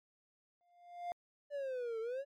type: tone with exponential growth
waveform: triangle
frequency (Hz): 701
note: F5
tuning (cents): +6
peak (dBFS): -33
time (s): 0.61-1.12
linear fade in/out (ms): 0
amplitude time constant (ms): 110
type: exponential two-way sweep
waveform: triangle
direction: down then up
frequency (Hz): 587.3 to 440 to 572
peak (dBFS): -35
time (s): 1.5-2.25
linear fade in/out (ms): 50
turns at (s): 2
effects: MP3 96 kbps